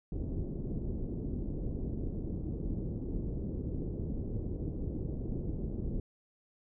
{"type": "low-pass noise", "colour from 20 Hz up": "pink", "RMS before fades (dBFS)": -36, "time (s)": [0.12, 6], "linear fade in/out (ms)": 2, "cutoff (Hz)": 390, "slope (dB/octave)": 24, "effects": []}